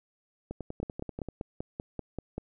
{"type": "two click trains", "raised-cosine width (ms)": 2, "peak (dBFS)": [-21, -23], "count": [9, 9], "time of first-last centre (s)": [[0.83, 2.38], [0.51, 1.287]], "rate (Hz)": [5.16, 10.3], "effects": []}